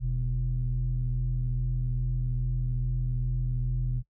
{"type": "tone pair together", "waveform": "sine", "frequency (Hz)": [42.4, 124.8], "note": ["E1", "B2"], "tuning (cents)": [50, 19], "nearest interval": "octave + perfect fifth", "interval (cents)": 1869, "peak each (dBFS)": -27, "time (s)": [0, 4.03], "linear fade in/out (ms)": 50, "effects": ["noise-tail reverb RT60 0.1 s tail -22 dB re dry", "tanh soft clip ceiling -20 dBFS"]}